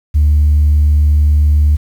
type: tone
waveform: sine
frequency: 74.4 Hz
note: D2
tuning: 23 cents sharp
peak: -5 dBFS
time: 0.14-1.77 s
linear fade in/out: 20 ms
effects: tanh soft clip ceiling -4 dBFS + 7-bit